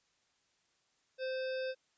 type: harmonic tone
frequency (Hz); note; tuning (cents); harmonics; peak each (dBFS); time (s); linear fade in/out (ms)
520; C5; -11; 1 / 3 / 5 / 7 / 9 / 10; -35 / -45 / -49 / -52 / -54 / -55; 1.18-1.75; 50
effects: white hiss -75 dBFS RMS until 1.97 s + resampled to 16000 Hz